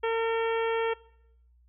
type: harmonic tone with a mistuned harmonic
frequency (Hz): 454.5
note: A#4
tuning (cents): -44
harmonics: 1 / 2 / 3 / 4 / 5 / 6 / 7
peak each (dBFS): -26 / -32 / -36 / -38 / -40 / -42 / -43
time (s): 0.03-0.94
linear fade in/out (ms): 10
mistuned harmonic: 7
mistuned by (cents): +19
effects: noise-tail reverb RT60 0.8 s tail -22 dB re dry + added 60 Hz sine -58 dBFS peak until 1.68 s